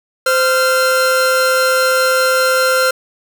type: tone pair together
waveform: 45% pulse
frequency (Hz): 518 / 1383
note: C5 / F6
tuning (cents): -17 / -17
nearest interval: octave + perfect fourth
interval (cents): 1700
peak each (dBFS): -14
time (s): 0.26-2.91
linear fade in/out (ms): 5
effects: none